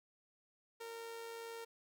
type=tone with amplitude modulation; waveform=sawtooth; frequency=460 Hz; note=A#4; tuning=23 cents flat; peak=-40 dBFS; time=0.8-1.65 s; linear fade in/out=10 ms; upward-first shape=sine; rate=102 Hz; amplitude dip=35%; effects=none